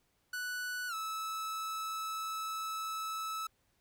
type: tone with pitch glide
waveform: 45% pulse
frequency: 1481 to 1304.3 Hz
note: F#6 to E6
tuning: +1 to -19 cents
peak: -36 dBFS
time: 0.33-3.47 s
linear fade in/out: 5 ms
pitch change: -220 cents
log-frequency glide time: 0.88-0.94 s
effects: pink hiss -75 dBFS RMS until 3.8 s